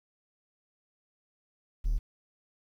triangle tone, 38 Hz, D#1, 40 cents flat, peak -22 dBFS, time 1.84-1.99 s, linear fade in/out 20 ms, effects tanh soft clip ceiling -18 dBFS + 10-bit

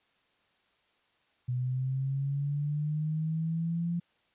sine linear sweep, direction up, 123.47 to 172.9 Hz, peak -28 dBFS, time 1.48-4 s, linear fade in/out 10 ms, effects white hiss -70 dBFS RMS until 4.34 s + resampled to 8000 Hz

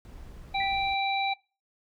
brown noise, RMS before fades -45 dBFS, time 0.05-0.94 s, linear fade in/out 0 ms
harmonic tone, 784 Hz, G5, in tune, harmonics 1 / 3 / 5, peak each -27 / -32 / -34 dBFS, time 0.54-1.34 s, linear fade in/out 10 ms
sine tone with exponential decay, 1972 Hz, B6, 3 cents flat, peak -31 dBFS, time 0.6-0.87 s, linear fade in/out 5 ms, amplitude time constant 57 ms
effects noise-tail reverb RT60 0.3 s tail -21 dB re dry

